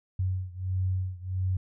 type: beating tone pair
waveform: sine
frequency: 92.5 / 94 Hz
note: F#2 / F#2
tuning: 0 / +28 cents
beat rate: 1.5 Hz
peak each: -29 / -31 dBFS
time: 0.19-1.57 s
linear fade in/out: 5 ms
effects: none